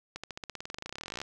accelerating click train, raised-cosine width 0.2 ms, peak -21 dBFS, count 30, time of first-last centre 0.16-1.216 s, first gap 76 ms, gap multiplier 0.94, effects none

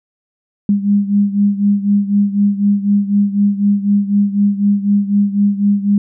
sine beating tone pair, 201.5 / 205.5 Hz, G3 / G#3, +48 / -18 cents, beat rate 4 Hz, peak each -12 / -16 dBFS, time 0.69-5.98 s, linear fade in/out 2 ms, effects none

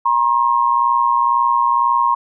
sine tone pair together, 951 / 1073 Hz, A#5 / C6, +34 / +43 cents, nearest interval major second, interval 209 cents, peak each -15 dBFS, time 0.05-2.15 s, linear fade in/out 10 ms, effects none

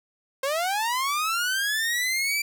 sawtooth linear sweep, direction up, 523.3 to 2349 Hz, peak -20 dBFS, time 0.43-2.42 s, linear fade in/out 5 ms, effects none

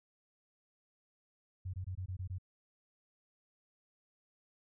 sine tone bursts, 92.5 Hz, F#2, in tune, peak -37 dBFS, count 7, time 1.65-2.385 s, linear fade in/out 10 ms, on 87 ms, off 21 ms, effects none

